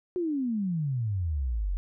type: exponential sweep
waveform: sine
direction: down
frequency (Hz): 370 to 42.52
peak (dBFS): -26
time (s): 0.16-1.77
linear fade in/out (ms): 0
effects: none